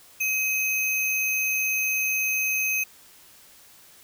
sine tone with sample-and-hold, 2542 Hz, D#7, 36 cents sharp, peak -22 dBFS, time 0.2-2.84 s, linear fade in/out 10 ms, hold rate 8820 Hz, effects white hiss -52 dBFS RMS until 4.03 s

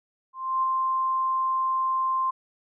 sine tone with ADSR envelope, 1050 Hz, C6, 6 cents sharp, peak -20 dBFS, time 0.33-2.31 s, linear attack 300 ms, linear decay 13 ms, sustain -2 dB, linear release 12 ms, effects none

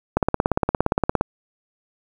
click train, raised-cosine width 1 ms, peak -3 dBFS, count 19, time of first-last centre 0.17-1.21 s, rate 17.3 Hz, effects 7-bit

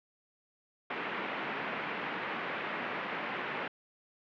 white band-pass noise, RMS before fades -37 dBFS, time 0.9-3.68 s, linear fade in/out 5 ms, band 160 to 2400 Hz, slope 24 dB/octave, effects low-pass 4000 Hz 12 dB/octave

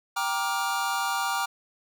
square chord, G minor seventh, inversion none, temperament just, 784 / 940.8 / 1176 / 1411.2 Hz, G5 / Bb5 / D6 / F6, 0 / +16 / +2 / +18 cents, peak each -32 dBFS, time 0.16-1.46 s, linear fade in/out 10 ms, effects none

